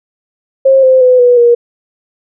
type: tone with pitch steps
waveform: sine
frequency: 535 / 519.5 / 504.4 / 489.7 / 475.5 Hz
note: C5 / C5 / B4 / B4 / A#4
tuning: +38 / -12 / +36 / -15 / +34 cents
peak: -3 dBFS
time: 0.65-1.55 s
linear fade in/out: 10 ms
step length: 180 ms
effects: none